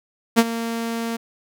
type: tone with ADSR envelope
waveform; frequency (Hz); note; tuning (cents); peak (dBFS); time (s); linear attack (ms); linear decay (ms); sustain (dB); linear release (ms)
sawtooth; 230; A#3; -23; -5; 0.36-1.17; 28; 44; -15; 12
effects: none